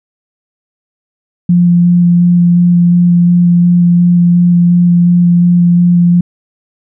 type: tone with vibrato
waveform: sine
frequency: 174.61 Hz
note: F3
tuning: in tune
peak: -4 dBFS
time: 1.49-6.21 s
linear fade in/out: 5 ms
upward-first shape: square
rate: 2.8 Hz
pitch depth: 8 cents each way
effects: none